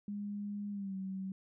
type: tone with pitch glide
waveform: sine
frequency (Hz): 204.6 to 190.9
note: G#3 to G3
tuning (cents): -26 to -46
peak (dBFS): -37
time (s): 0.08-1.32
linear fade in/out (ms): 2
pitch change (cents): -120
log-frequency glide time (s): 0.71-0.95
effects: none